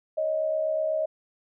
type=tone pair together; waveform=sine; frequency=560 / 628.1 Hz; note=C#5 / D#5; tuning=+18 / +16 cents; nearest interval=major second; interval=198 cents; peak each=-32 / -24 dBFS; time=0.17-1.06 s; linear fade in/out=10 ms; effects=none